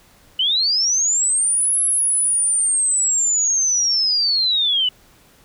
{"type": "linear two-way sweep", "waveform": "sine", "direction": "up then down", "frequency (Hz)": [2929, 11000, 2929], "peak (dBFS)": -15, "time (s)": [0.39, 4.89], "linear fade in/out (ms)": 5, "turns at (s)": 1.81, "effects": ["pink hiss -52 dBFS RMS until 5.44 s"]}